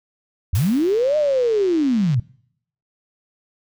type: linear two-way sweep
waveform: sine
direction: up then down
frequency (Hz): 72.1 to 618 to 108.1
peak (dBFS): -15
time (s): 0.53-2.2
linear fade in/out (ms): 5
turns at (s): 1.17
type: noise with exponential decay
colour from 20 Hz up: white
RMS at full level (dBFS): -30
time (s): 0.55-1.15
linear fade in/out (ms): 1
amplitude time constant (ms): 130
type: click train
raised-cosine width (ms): 0.2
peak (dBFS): -21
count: 203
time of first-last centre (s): 0.59-2.144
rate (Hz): 130
effects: noise-tail reverb RT60 0.7 s tail -25 dB re dry